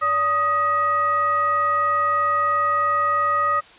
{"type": "tone with frequency modulation", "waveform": "sine", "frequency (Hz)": 1247, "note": "D#6", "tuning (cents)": 3, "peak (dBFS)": -17, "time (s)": [0.01, 3.61], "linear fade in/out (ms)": 20, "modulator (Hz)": 671, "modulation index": 0.54, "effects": ["white hiss -47 dBFS RMS until 3.78 s", "resampled to 8000 Hz"]}